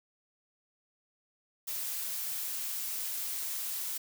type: noise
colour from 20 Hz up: blue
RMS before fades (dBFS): -36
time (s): 1.67-3.98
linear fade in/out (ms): 10
effects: none